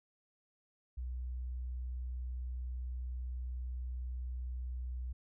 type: tone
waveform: sine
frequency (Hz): 62.2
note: B1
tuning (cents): +13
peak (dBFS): -37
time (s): 0.97-5.13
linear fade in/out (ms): 10
effects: none